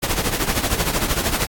pink noise with tremolo, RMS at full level -18 dBFS, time 0.02-1.47 s, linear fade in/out 20 ms, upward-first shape triangle, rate 13 Hz, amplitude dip 75%, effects AAC 64 kbps

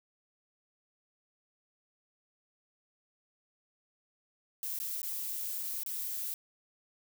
violet noise with dropouts, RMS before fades -37 dBFS, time 4.63-6.34 s, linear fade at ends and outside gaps 0 ms, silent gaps 4.789-4.8 / 5.017-5.031 / 5.629-5.633 / 5.834-5.862 s, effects none

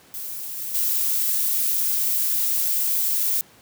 violet noise with level steps, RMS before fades -32 / -30 / -22 dBFS, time 0.14-3.41 s, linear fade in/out 0 ms, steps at 0.57 / 0.74 s, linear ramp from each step 10 ms, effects pink hiss -52 dBFS RMS until 3.61 s + high-pass 100 Hz 12 dB/octave

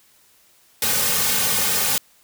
white noise with comb filter, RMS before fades -20 dBFS, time 0.82-1.98 s, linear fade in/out 2 ms, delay 3 ms, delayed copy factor -0.9, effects white hiss -56 dBFS RMS until 2.23 s

